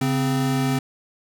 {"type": "tone pair together", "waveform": "square", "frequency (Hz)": [137.57, 259.7], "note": ["C#3", "C4"], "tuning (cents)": [-13, -13], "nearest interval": "major seventh", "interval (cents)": 1100, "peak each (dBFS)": -23, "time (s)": [0.01, 0.79], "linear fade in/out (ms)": 5, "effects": []}